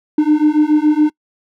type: beating tone pair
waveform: triangle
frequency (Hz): 299.3 / 306.4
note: D4 / D#4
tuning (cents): +33 / -27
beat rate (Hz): 7.1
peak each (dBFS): -10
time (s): 0.18-1.1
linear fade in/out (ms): 5
effects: noise-tail reverb RT60 0.1 s tail -25 dB re dry + tanh soft clip ceiling -1 dBFS